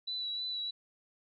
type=tone with vibrato; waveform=sine; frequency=3951 Hz; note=B7; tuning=in tune; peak=-34 dBFS; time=0.07-0.71 s; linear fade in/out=10 ms; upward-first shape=sine; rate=3.2 Hz; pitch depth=22 cents each way; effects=none